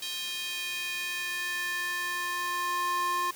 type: tone with high-pass filter sweep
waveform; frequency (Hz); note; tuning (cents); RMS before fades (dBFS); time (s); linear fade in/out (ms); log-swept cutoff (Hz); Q
square; 353.5; F4; +21; -32; 0.02-3.31; 5; 3400 to 920; 2.6
effects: white hiss -47 dBFS RMS until 3.35 s + high-pass 60 Hz 12 dB/octave